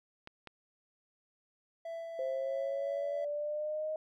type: clicks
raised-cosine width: 0.3 ms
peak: -30 dBFS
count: 2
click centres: 0.274 / 0.473 s
type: tone with tremolo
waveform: triangle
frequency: 664 Hz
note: E5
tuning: 12 cents sharp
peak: -36 dBFS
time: 1.85-3.25 s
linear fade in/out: 5 ms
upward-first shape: sine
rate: 3 Hz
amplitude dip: 25%
type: exponential sweep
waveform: sine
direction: up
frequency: 523.3 to 626 Hz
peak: -33 dBFS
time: 2.19-3.96 s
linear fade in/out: 2 ms
effects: none